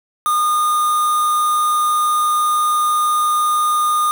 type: tone with quantisation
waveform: triangle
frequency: 1221 Hz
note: D#6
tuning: 33 cents flat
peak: -12 dBFS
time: 0.26-4.11 s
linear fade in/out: 0 ms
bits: 4
effects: none